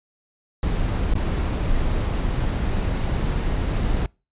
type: noise with dropouts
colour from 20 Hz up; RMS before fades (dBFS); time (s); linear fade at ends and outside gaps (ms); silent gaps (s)
brown; -22; 0.63-4.06; 1; 1.137-1.154
effects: noise-tail reverb RT60 0.3 s tail -26 dB re dry + resampled to 8000 Hz